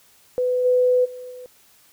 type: tone with level steps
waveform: sine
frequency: 500 Hz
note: B4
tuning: 21 cents sharp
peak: -18 / -14 / -33 / -35 dBFS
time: 0.38-1.46 s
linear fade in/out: 0 ms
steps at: 0.64 / 1.04 / 1.3 s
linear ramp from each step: 20 ms
effects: white hiss -55 dBFS RMS until 1.92 s